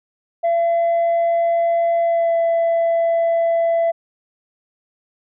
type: tone with pitch glide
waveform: sine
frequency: 677 to 669.6 Hz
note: E5 to E5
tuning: +46 to +27 cents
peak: -12 dBFS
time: 0.43-3.92 s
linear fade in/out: 20 ms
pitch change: -19 cents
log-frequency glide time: 2-2.36 s
effects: tanh soft clip ceiling -13 dBFS